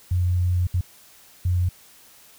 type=tone bursts at uneven times; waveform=sine; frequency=89.4 Hz; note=F2; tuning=41 cents sharp; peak=-18 dBFS; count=3; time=0.11-0.67 / 0.74-0.81 / 1.45-1.69 s; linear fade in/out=5 ms; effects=white hiss -51 dBFS RMS until 2.38 s